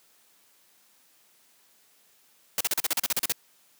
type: noise bursts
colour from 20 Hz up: white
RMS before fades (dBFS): -25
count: 12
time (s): 2.58-3.322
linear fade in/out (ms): 2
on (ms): 27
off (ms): 38
effects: white hiss -62 dBFS RMS until 3.79 s + high-pass 150 Hz 12 dB/octave